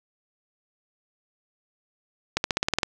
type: accelerating click train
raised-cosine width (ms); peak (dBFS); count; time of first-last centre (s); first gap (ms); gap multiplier
0.2; -5; 9; 2.37-2.832; 71; 0.94
effects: none